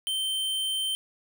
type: tone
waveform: square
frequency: 3110 Hz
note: G7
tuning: 14 cents flat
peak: -27 dBFS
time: 0.07-0.95 s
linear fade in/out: 0 ms
effects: none